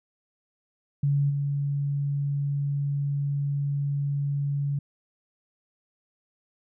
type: tone with level steps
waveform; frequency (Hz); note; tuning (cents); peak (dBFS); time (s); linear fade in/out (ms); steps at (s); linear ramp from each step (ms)
sine; 141.9; C#3; +41; -20 / -24; 1.03-4.79; 5; 1.29; 20
effects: none